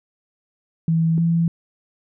sine tone pair in turn, 163.5 / 167.23 Hz, E3 / E3, -14 / +25 cents, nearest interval unison, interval 39 cents, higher second, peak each -15 / -15 dBFS, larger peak neither, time 0.88-1.18 / 1.18-1.48 s, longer neither, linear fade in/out 2 ms, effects none

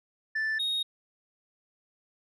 sine tone pair in turn, 1760 / 3738 Hz, A6 / A#7, 0 / +4 cents, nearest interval octave + minor second, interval 1304 cents, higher second, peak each -24 dBFS, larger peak neither, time 0.35-0.59 / 0.59-0.83 s, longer neither, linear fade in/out 10 ms, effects tanh soft clip ceiling -26 dBFS

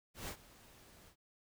pink noise with ADSR envelope, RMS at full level -42 dBFS, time 0.14-1.16 s, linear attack 140 ms, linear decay 80 ms, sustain -19 dB, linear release 79 ms, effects none

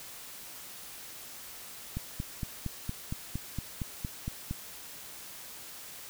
click train, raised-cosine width 5 ms, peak -21 dBFS, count 12, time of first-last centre 1.97-4.51 s, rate 4.33 Hz, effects white hiss -46 dBFS RMS until 6.09 s

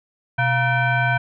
sine tone with frequency modulation, 698.5 Hz, F5, in tune, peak -16 dBFS, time 0.38-1.18 s, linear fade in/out 10 ms, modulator 824 Hz, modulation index 1.7, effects none

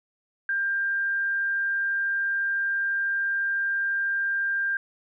sine tone, 1593 Hz, G6, 27 cents sharp, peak -23 dBFS, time 0.49-4.77 s, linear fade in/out 2 ms, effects none

